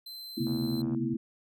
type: tone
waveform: 45% pulse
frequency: 4083 Hz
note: C8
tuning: 43 cents flat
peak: -40 dBFS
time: 0.06-0.82 s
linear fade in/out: 5 ms
type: chord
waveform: sine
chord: A suspended second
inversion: none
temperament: equal with one note detuned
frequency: 225.5 / 246.9 / 329.6 Hz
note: A3 / B3 / E4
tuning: +43 / 0 / 0 cents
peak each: -33 dBFS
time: 0.37-1.17 s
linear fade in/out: 10 ms
type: tone with tremolo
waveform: sine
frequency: 134.4 Hz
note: C3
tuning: 47 cents sharp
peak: -30 dBFS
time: 0.4-1.14 s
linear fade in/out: 5 ms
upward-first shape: triangle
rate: 9.8 Hz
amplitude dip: 80%
type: click train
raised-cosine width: 1 ms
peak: -33 dBFS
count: 38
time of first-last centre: 0.47-0.947 s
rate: 77.5 Hz
effects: none